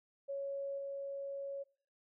sine tone with level steps, 555 Hz, C#5, 2 cents sharp, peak -37 / -39 dBFS, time 0.28-1.64 s, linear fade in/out 20 ms, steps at 0.78 s, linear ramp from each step 5 ms, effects noise-tail reverb RT60 0.6 s tail -25 dB re dry

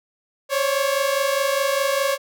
sawtooth tone pair together, 540 / 564.9 Hz, C#5 / C#5, -45 / +33 cents, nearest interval minor second, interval 78 cents, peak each -18 dBFS, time 0.49-2.18 s, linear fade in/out 50 ms, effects none

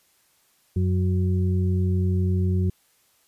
harmonic tone, 92 Hz, F#2, 9 cents flat, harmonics 1 / 2 / 4, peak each -20 / -26 / -32 dBFS, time 0.76-2.7 s, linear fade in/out 5 ms, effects white hiss -63 dBFS RMS until 3.27 s + resampled to 32000 Hz

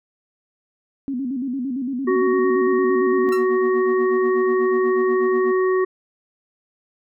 sine tone with vibrato, 259.5 Hz, C4, 14 cents flat, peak -22 dBFS, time 1.08-3.29 s, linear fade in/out 0 ms, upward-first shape square, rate 8.8 Hz, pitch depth 100 cents each way
harmonic tone, 372.9 Hz, F#4, 14 cents sharp, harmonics 1 / 3 / 5, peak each -16 / -26 / -30 dBFS, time 2.07-5.85 s, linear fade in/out 10 ms
triangle tone with tremolo, 240.8 Hz, B3, 44 cents flat, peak -22 dBFS, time 3.26-5.52 s, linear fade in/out 10 ms, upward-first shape sine, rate 8.2 Hz, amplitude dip 95%
sawtooth tone with exponential decay, 1347 Hz, E6, 37 cents sharp, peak -24 dBFS, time 3.32-3.48 s, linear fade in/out 5 ms, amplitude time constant 34 ms
effects none

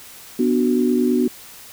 sine chord, B minor, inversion none, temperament just, 246.9 / 296.3 / 370.4 Hz, B3 / D4 / F#4, 0 / +15 / +2 cents, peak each -17 / -22 / -20 dBFS, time 0.39-1.28 s, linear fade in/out 5 ms, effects white hiss -41 dBFS RMS until 1.72 s

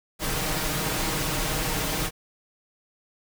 pink noise with comb filter, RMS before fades -27 dBFS, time 0.19-2.11 s, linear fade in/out 50 ms, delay 6.4 ms, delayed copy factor +0.6, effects none

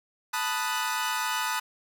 sawtooth chord, B dominant seventh, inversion third, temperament equal, 880 / 987.8 / 1244.5 / 1480 Hz, A5 / B5 / D#6 / F#6, 0 / 0 / 0 / 0 cents, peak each -29 dBFS, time 0.33-1.6 s, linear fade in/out 10 ms, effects none

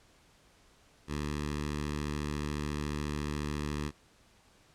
10% pulse tone with notch filter, 74.1 Hz, D2, 16 cents sharp, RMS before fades -35 dBFS, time 1.07-3.92 s, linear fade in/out 50 ms, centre 590 Hz, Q 1.3, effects pink hiss -63 dBFS RMS until 4.74 s + low-pass 9000 Hz 12 dB/octave

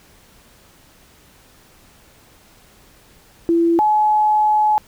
sine tone pair in turn, 336.4 / 850.9 Hz, E4 / G#5, +35 / +42 cents, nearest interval octave + major third, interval 1607 cents, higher second, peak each -12 dBFS, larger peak neither, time 3.49-3.79 / 3.79-4.78 s, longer second, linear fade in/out 0 ms, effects pink hiss -50 dBFS RMS until 4.87 s

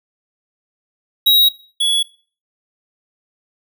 square tone pair in turn, 3824 / 3379 Hz, A#7 / G#7, +43 / +29 cents, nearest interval major second, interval 214 cents, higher first, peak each -9 / -14 dBFS, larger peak first, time 1.26-1.49 / 1.8-2.03 s, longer neither, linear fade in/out 10 ms, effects noise-tail reverb RT60 0.4 s tail -19 dB re dry

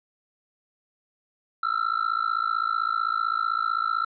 triangle tone with amplitude modulation, 1337 Hz, E6, 24 cents sharp, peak -17 dBFS, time 1.63-4.05 s, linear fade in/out 5 ms, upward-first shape sine, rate 55.7 Hz, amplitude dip 100%, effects resampled to 11025 Hz

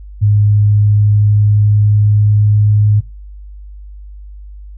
sine tone with pitch glide, 103.83 to 104.85 Hz, G#2 to G#2, 0 to +17 cents, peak -7 dBFS, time 0.21-3.01 s, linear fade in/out 20 ms, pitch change +17 cents, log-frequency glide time 0.34-2.8 s, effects noise-tail reverb RT60 0.2 s tail -18 dB re dry + added 50 Hz sine -29 dBFS peak until 4.77 s

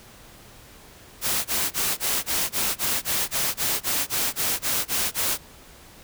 white noise bursts, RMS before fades -24 dBFS, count 16, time 1.21-5.38 s, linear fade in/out 50 ms, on 240 ms, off 22 ms, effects pink hiss -48 dBFS RMS until 6.03 s

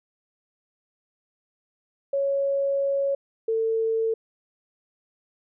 sine tone pair in turn, 554.4 / 448.3 Hz, C#5 / A4, 0 / +32 cents, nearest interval major third, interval 368 cents, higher first, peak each -21 dBFS, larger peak neither, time 2.13-3.15 / 3.48-4.14 s, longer first, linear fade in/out 5 ms, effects none

